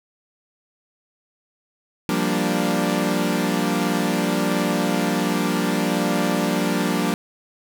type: chord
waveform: sawtooth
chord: G minor seventh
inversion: third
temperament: equal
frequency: 174.61 / 196 / 233.1 / 293.7 Hz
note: F3 / G3 / Bb3 / D4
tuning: 0 / 0 / 0 / 0 cents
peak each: -21 dBFS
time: 2.09-7.14 s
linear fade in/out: 0 ms
effects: none